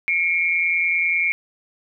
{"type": "tone pair together", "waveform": "sine", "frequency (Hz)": [2179, 2349], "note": ["C#7", "D7"], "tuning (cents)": [-30, 0], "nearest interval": "minor second", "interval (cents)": 130, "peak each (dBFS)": -20, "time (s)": [0.08, 1.32], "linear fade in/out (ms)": 0, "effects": []}